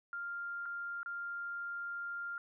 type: tone with dropouts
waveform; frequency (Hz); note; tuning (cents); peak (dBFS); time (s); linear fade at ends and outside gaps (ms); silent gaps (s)
sine; 1396.9; F6; 0; -38; 0.13-2.38; 1; 0.656-0.659 / 1.031-1.06
effects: none